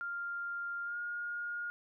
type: tone with pitch glide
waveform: sine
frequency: 1396.9 to 1425.4 Hz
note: F6 to F6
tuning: 0 to +35 cents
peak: -36 dBFS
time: 0.01-1.7 s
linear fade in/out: 0 ms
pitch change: +35 cents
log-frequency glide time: 0.84-0.97 s
effects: none